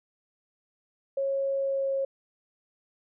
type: tone with pitch glide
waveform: sine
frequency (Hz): 547 to 543.2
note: C#5 to C#5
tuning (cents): -23 to -35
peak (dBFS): -25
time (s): 1.17-2.05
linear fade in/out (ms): 5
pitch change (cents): -12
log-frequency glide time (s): 1.57-1.93
effects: none